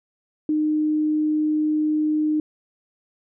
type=tone; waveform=sine; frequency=306 Hz; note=D#4; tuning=29 cents flat; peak=-18 dBFS; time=0.49-2.4 s; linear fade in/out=2 ms; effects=none